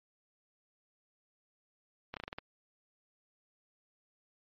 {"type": "slowing click train", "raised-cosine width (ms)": 0.3, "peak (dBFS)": -23, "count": 7, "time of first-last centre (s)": [2.14, 2.385], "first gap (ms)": 28, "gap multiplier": 1.15, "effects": ["low-pass 4000 Hz 12 dB/octave", "MP3 32 kbps"]}